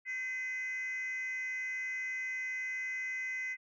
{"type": "tone with frequency modulation", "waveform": "sine", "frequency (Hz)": 2037, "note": "C7", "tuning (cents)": -47, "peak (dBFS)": -33, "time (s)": [0.05, 3.57], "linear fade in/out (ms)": 50, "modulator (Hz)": 475, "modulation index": 0.37, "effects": ["tanh soft clip ceiling -33 dBFS"]}